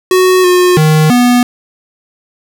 square tone with pitch steps, 369.9 / 360.3 / 155.3 / 245 Hz, F#4 / F#4 / D#3 / B3, 0 / -46 / -3 / -14 cents, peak -6 dBFS, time 0.11-1.43 s, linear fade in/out 2 ms, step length 330 ms, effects none

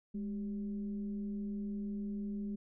sine tone with frequency modulation, 206 Hz, G#3, 14 cents flat, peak -36 dBFS, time 0.14-2.56 s, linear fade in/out 10 ms, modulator 183 Hz, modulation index 0.37, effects none

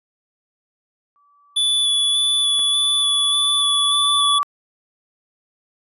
sine tone with exponential growth, 1153 Hz, D6, 32 cents flat, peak -16 dBFS, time 1.16-4.43 s, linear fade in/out 0 ms, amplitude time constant 710 ms
square tone with vibrato, 3448 Hz, A7, 36 cents flat, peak -16 dBFS, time 1.56-4.39 s, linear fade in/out 10 ms, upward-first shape square, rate 1.7 Hz, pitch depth 11 cents each way
clicks, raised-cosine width 0.5 ms, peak -25 dBFS, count 2, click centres 2.591 / 2.597 s
effects resampled to 32000 Hz

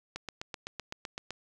click train, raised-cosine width 0.2 ms, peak -20 dBFS, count 10, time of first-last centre 0.16-1.306 s, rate 7.85 Hz, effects none

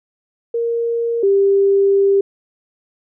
sine tone pair in turn, 466.2 / 395.3 Hz, A#4 / G4, 0 / +15 cents, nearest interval minor third, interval 285 cents, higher first, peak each -16 / -10 dBFS, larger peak second, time 0.54-1.23 / 1.23-2.21 s, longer second, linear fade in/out 5 ms, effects none

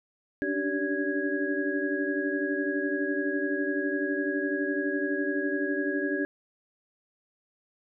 sine tone cluster, 284.4 / 296.3 / 384.9 / 575 / 1655 Hz, C#4 / D4 / G4 / D5 / G#6, +45 / +15 / -32 / -37 / -6 cents, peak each -32 / -32 / -32 / -36 / -32 dBFS, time 0.42-6.25 s, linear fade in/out 0 ms, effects none

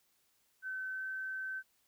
sine tone with pitch glide, 1528 to 1537.7 Hz, G6 to G6, -45 to -34 cents, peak -37 dBFS, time 0.62-1.63 s, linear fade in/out 50 ms, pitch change +11 cents, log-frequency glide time 0.92-1.04 s, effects white hiss -74 dBFS RMS until 1.87 s

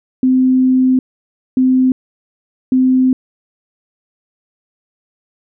sine tone bursts at uneven times, 257.8 Hz, C4, 26 cents flat, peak -8 dBFS, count 3, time 0.23-0.99 / 1.57-1.92 / 2.72-3.13 s, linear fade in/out 2 ms, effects none

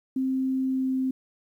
sine tone with pitch glide, 262.7 to 261.2 Hz, C4 to C4, +7 to -3 cents, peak -23 dBFS, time 0.16-1.11 s, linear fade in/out 5 ms, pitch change -10 cents, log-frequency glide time 0.63-0.97 s, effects 10-bit

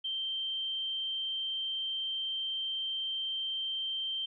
sine tone, 3136 Hz, G7, in tune, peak -32 dBFS, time 0.04-4.26 s, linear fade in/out 10 ms, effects none

